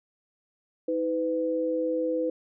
sine tone pair together, 319.2 / 502.4 Hz, D#4 / B4, +44 / +30 cents, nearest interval minor sixth, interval 786 cents, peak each -29 / -26 dBFS, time 0.88-2.3 s, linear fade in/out 5 ms, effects none

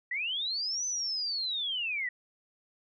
sine linear two-way sweep, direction up then down, 1889 to 6120 to 1889 Hz, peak -30 dBFS, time 0.11-2.09 s, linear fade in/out 5 ms, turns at 0.86 s, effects none

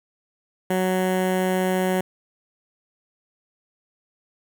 15% pulse tone with notch filter, 185.5 Hz, F#3, 5 cents sharp, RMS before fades -22 dBFS, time 0.7-2.01 s, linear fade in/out 5 ms, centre 4700 Hz, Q 0.91, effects 9-bit

